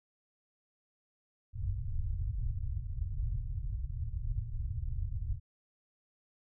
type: low-pass noise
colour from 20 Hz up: pink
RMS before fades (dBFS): -35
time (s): 1.53-5.4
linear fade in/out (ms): 50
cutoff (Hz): 120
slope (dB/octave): 48
effects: none